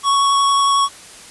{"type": "tone with vibrato", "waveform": "square", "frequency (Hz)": 1113, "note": "C#6", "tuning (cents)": 7, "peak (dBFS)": -13, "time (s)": [0.03, 0.89], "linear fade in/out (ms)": 50, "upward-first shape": "triangle", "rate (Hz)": 11, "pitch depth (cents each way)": 11, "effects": ["white hiss -39 dBFS RMS until 1.3 s", "resampled to 24000 Hz"]}